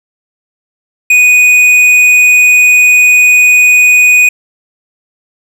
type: tone with tanh clipping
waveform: sine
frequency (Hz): 2480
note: D#7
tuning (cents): -6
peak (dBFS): -4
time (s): 1.1-4.29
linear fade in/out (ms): 5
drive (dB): 9
effects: none